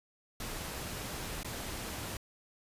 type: noise with dropouts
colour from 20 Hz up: pink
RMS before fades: -40 dBFS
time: 0.4-2.17 s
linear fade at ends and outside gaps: 2 ms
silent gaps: 1.432-1.446 s
effects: resampled to 32000 Hz